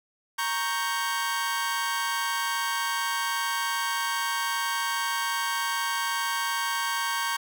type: chord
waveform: sawtooth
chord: G diminished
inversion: first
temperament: equal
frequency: 932.3 / 1108.7 / 1568 Hz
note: Bb5 / Db6 / G6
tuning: 0 / 0 / 0 cents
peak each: -27 dBFS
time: 0.38-7.37 s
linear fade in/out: 10 ms
effects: none